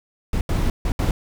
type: noise bursts at uneven times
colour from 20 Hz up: brown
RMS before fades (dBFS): -20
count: 4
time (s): 0.33-0.41 / 0.49-0.7 / 0.85-0.92 / 0.99-1.11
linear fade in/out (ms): 2
effects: none